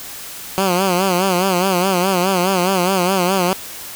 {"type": "tone with vibrato", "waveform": "10% pulse", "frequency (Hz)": 185, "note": "F#3", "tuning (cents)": 0, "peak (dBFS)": -6, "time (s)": [0.58, 3.53], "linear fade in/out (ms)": 0, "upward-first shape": "sine", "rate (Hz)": 4.8, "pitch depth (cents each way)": 100, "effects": ["white hiss -32 dBFS RMS until 3.95 s"]}